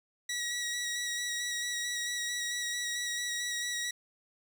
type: tone with vibrato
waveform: 15% pulse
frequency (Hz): 1921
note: B6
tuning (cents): -48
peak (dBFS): -26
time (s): 0.29-3.91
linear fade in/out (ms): 5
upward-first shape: square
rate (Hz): 4.5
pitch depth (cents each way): 16
effects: none